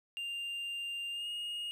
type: tone with pitch glide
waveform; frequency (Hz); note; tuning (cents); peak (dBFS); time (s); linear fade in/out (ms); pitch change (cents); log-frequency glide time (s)
triangle; 2794 to 2859; F7 to F7; 0 to +40; -35; 0.17-1.71; 0; +40; 1.11-1.28
effects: none